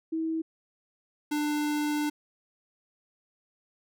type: tone pair in turn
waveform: sine / square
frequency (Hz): 322.6 / 297.5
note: E4 / D4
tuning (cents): -37 / +22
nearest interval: minor second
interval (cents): 141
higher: first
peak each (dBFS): -27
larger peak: neither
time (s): 0.12-0.42 / 1.31-2.1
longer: second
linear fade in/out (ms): 10
effects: none